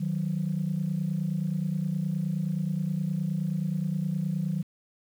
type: tone pair together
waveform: sine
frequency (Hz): 155.46 / 185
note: D#3 / F#3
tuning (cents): -1 / 0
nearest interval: minor third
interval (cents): 301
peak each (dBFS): -28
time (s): 0-4.63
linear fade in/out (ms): 10
effects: tanh soft clip ceiling -20 dBFS + 9-bit